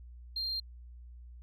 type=tone; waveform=sine; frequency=4189 Hz; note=C8; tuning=1 cent sharp; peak=-31 dBFS; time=0.36-0.6 s; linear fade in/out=5 ms; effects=tanh soft clip ceiling -29 dBFS + added 60 Hz sine -47 dBFS peak until 1.42 s